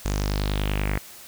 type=tone with low-pass filter sweep; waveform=sawtooth; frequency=50.3 Hz; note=G1; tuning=45 cents sharp; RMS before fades=-25 dBFS; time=0.05-0.98 s; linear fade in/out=5 ms; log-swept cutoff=7300 to 2000 Hz; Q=3.7; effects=white hiss -44 dBFS RMS until 1.27 s